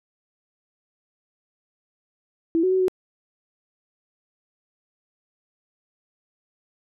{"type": "tone with pitch steps", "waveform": "sine", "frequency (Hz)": [330, 371.5, 375.6, 370.6], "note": ["E4", "F#4", "F#4", "F#4"], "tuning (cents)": [2, 7, 26, 3], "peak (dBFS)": -17, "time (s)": [2.55, 2.882], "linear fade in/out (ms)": 0, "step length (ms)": 83, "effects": []}